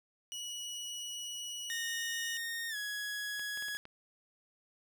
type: tone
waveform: 25% pulse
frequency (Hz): 2927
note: F#7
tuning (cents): -19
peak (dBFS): -36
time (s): 0.32-2.37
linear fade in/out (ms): 0
type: tone with pitch glide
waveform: sawtooth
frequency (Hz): 1846 to 1673.3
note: A#6 to G#6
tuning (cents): -17 to +13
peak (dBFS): -33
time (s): 1.7-3.77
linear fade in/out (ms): 0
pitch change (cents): -170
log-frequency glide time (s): 2.69-2.76
type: clicks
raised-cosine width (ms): 0.3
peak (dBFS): -34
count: 6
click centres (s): 3.395 / 3.574 / 3.624 / 3.684 / 3.75 / 3.854
effects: none